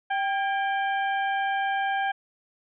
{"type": "harmonic tone with a mistuned harmonic", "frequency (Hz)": 784, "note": "G5", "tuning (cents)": 0, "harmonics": [1, 2, 3, 4], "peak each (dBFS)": [-25, -29, -38, -40], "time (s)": [0.1, 2.12], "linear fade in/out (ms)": 10, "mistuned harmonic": 2, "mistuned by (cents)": 55, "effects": []}